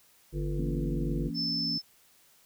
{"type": "harmonic tone", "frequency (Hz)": 49, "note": "G1", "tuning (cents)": 0, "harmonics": [1, 3, 5, 7, 9, 10], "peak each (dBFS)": [-32, -33, -47, -37, -45, -45], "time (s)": [0.32, 1.31], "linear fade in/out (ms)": 50}
{"type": "chord", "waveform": "sine", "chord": "A# diminished", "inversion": "second", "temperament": "just", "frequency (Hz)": [167.82, 233.1, 279.7], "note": ["E3", "A#3", "C#4"], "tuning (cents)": [31, 0, 16], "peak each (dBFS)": -37, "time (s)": [0.58, 1.78], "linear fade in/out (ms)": 5}
{"type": "tone", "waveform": "sine", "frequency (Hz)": 5274, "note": "E8", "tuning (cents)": 0, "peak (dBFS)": -29, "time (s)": [1.34, 1.82], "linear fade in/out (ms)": 50}
{"effects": ["white hiss -62 dBFS RMS until 2.45 s"]}